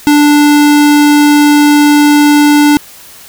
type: tone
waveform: square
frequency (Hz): 293.7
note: D4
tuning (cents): 0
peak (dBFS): -4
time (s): 0.07-2.77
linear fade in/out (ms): 0
effects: white hiss -34 dBFS RMS until 3.28 s